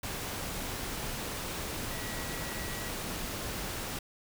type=tone in noise; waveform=sine; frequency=1929 Hz; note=B6; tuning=41 cents flat; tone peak=-45 dBFS; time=1.91-2.89 s; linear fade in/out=5 ms; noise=pink; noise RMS=-37 dBFS; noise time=0.03-3.99 s; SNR=-11 dB; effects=none